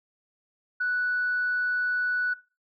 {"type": "tone", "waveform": "sine", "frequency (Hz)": 1480, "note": "F#6", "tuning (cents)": 0, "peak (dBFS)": -23, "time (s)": [0.8, 2.34], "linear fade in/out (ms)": 10, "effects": ["noise-tail reverb RT60 0.3 s tail -19 dB re dry", "tanh soft clip ceiling -19 dBFS"]}